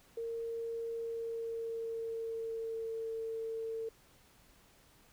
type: tone with pitch glide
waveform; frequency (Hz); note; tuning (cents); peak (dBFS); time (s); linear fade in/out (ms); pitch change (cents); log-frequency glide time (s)
sine; 460 to 450; A#4 to A4; -23 to +39; -36; 0.17-3.89; 5; -38; 0.97-3.11
effects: pink hiss -64 dBFS RMS until 5.12 s